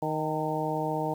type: harmonic tone with a mistuned harmonic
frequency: 155.8 Hz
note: D#3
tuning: 3 cents sharp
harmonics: 1 / 2 / 3 / 4 / 5 / 6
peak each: -34 / -34 / -34 / -34 / -34 / -34 dBFS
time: 0.02-1.14 s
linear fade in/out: 5 ms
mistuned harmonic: 6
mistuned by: -46 cents
effects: 9-bit